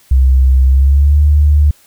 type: tone with pitch glide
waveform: sine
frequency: 65.41 to 73.85 Hz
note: C2 to D2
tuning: 0 to +10 cents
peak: -5 dBFS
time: 0.11-1.71 s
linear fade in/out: 5 ms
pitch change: +210 cents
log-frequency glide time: 0.66-1.19 s
effects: white hiss -48 dBFS RMS until 1.86 s